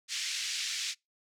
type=band-pass noise; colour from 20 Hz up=white; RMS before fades=-35 dBFS; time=0.08-0.95 s; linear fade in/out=50 ms; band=2000 to 6500 Hz; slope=24 dB/octave; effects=noise-tail reverb RT60 0.2 s tail -26 dB re dry